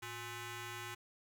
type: ring-modulated tone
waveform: 10% pulse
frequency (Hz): 470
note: A#4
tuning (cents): +14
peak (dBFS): -32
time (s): 0.02-0.95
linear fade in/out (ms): 10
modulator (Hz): 579
effects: none